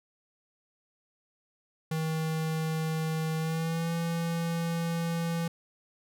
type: tone with pitch glide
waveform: square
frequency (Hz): 159.2 to 167.5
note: D#3 to E3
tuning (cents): +40 to +28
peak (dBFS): -29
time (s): 1.91-5.48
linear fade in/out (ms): 5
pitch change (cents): +88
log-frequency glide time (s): 3.38-3.93
effects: none